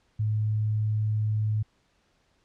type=tone; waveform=sine; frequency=107.4 Hz; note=A2; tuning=41 cents flat; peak=-23 dBFS; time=0.19-1.63 s; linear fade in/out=10 ms; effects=pink hiss -68 dBFS RMS until 2.44 s + low-pass 6000 Hz 12 dB/octave